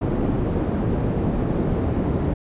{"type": "low-pass noise", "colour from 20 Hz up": "white", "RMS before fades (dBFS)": -22, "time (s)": [0.01, 2.34], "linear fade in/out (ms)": 10, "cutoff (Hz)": 300, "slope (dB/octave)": 12, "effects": ["resampled to 8000 Hz"]}